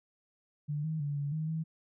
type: tone with pitch steps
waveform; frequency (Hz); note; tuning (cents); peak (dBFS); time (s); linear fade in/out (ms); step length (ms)
sine; 147.8 / 158 / 144.5 / 143.2 / 156.7 / 160.2; D3 / D#3 / D3 / D3 / D#3 / E3; +11 / +27 / -28 / -43 / +13 / -49; -31; 0.68-1.64; 20; 160
effects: none